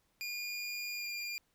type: tone with pitch glide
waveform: 25% pulse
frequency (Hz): 2423 to 2402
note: D#7 to D7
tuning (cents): -47 to +38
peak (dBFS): -34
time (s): 0.21-1.38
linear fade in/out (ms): 0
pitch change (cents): -15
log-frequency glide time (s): 0.96-1.07
effects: pink hiss -75 dBFS RMS until 1.54 s